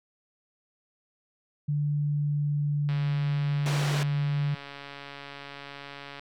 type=tone with pitch glide; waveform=sine; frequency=146.83 to 145.48 Hz; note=D3 to D3; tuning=0 to -16 cents; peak=-24 dBFS; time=1.68-4.55 s; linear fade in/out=10 ms; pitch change=-16 cents; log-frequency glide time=1.93-3.45 s
type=click train; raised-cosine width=0.3 ms; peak=-25 dBFS; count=467; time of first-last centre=2.89-6.195 s; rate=141 Hz
type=band-pass noise; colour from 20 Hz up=pink; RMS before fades=-34 dBFS; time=3.66-4.03 s; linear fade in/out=0 ms; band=300 to 5900 Hz; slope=12 dB/octave
effects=none